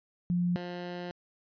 sine / 15% pulse tone pair in turn, 176.1 / 176.76 Hz, F3 / F3, +15 / +21 cents, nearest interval unison, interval 6 cents, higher second, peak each -25 / -30 dBFS, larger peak first, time 0.3-0.56 / 0.56-1.11 s, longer second, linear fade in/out 0 ms, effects resampled to 11025 Hz

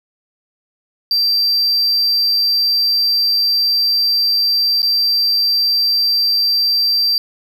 triangle tone with dropouts, 4699 Hz, D8, in tune, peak -11 dBFS, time 1.11-7.18 s, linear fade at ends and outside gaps 1 ms, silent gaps 4.819-4.829 s, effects none

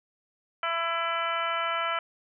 harmonic tone, 333.9 Hz, E4, 22 cents sharp, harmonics 2 / 3 / 4 / 5 / 6 / 7 / 8 / 9, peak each -34 / -35 / -29 / -38 / -38 / -36 / -47 / -37 dBFS, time 0.63-1.99 s, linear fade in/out 2 ms, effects none

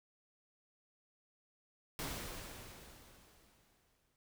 pink noise with exponential decay, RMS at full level -40 dBFS, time 1.99-4.16 s, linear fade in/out 1 ms, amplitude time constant 470 ms, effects none

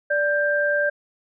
sine tone pair together, 585 / 1582.6 Hz, D5 / G6, -7 / +16 cents, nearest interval octave + perfect fourth, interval 1723 cents, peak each -21 dBFS, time 0.1-0.9 s, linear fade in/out 10 ms, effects none

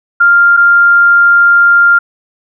sine tone pair in turn, 1396.9 / 1396.9 Hz, F6 / F6, 0 / 0 cents, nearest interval unison, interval 0 cents, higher neither, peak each -3 dBFS, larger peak neither, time 0.2-0.57 / 0.57-1.99 s, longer second, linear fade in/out 10 ms, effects none

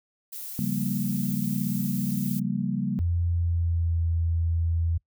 violet noise, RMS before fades -37 dBFS, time 0.32-2.4 s, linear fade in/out 10 ms
sine chord, G half-diminished seventh, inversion second, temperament equal, 138.59 / 174.61 / 196 / 233.1 Hz, Db3 / F3 / G3 / Bb3, 0 / 0 / 0 / 0 cents, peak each -31 / -33 / -28 / -30 dBFS, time 0.59-2.99 s, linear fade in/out 0 ms
sine tone with pitch glide, 86 to 83.31 Hz, F2 to E2, -26 to +19 cents, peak -22 dBFS, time 2.99-4.98 s, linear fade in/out 10 ms, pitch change -55 cents, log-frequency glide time 3.24-4.02 s
effects noise-tail reverb RT60 0.1 s tail -24 dB re dry

